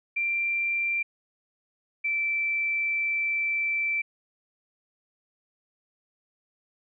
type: tone pair in turn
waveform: sine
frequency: 2363 / 2332 Hz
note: D7 / D7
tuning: +10 / -13 cents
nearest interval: unison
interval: 23 cents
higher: first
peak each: -24 dBFS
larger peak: neither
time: 0.16-1.03 / 2.04-4.02 s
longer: second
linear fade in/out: 10 ms
effects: none